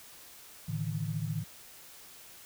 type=chord; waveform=sine; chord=A suspended fourth; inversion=none; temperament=equal with one note detuned; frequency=110 / 146.83 / 161.14 Hz; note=A2 / D3 / E3; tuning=0 / 0 / -39 cents; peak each=-36 / -36 / -35 dBFS; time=0.68-1.44 s; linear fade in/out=10 ms; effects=white hiss -52 dBFS RMS until 2.45 s